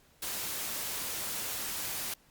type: noise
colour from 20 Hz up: white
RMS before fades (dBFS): -36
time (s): 0.22-2.14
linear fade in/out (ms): 5
effects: pink hiss -64 dBFS RMS until 2.3 s + Opus 48 kbps